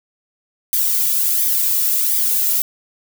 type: noise with flanger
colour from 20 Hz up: violet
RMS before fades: -17 dBFS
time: 0.73-2.62 s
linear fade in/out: 0 ms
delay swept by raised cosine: 0.72 to 1.92 ms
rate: 1.4 Hz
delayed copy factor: -0.6
effects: none